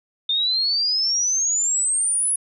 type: exponential sweep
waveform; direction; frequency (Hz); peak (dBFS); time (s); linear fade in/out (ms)
sine; up; 3600 to 10500; -18; 0.29-2.36; 5
effects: none